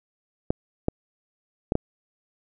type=clicks; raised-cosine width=2 ms; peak=-8 dBFS; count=4; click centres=0.505 / 0.884 / 1.721 / 1.754 s; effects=none